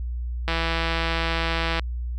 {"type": "click train", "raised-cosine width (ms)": 0.3, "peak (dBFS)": -9, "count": 218, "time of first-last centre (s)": [0.48, 1.795], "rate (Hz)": 165, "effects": ["added 60 Hz sine -26 dBFS peak until 2.18 s"]}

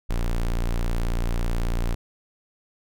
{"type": "tone", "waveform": "square", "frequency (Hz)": 29.14, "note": "A#0", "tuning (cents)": 0, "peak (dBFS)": -22, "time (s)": [0.09, 1.95], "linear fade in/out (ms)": 10, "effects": []}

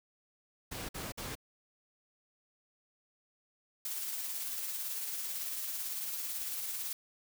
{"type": "noise bursts", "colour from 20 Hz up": "pink", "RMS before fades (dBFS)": -41, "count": 3, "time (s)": [0.71, 1.354], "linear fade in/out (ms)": 10, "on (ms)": 180, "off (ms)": 52}
{"type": "noise with tremolo", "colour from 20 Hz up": "blue", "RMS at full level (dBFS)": -37, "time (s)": [3.85, 6.93], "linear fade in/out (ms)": 2, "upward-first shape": "sine", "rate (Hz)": 18, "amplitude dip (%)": 30}
{"effects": []}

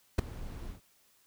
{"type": "noise with ADSR envelope", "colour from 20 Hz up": "brown", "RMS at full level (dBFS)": -20, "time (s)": [0.18, 0.81], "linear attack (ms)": 9, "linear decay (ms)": 10, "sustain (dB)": -22, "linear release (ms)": 120, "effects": ["white hiss -67 dBFS RMS until 1.26 s"]}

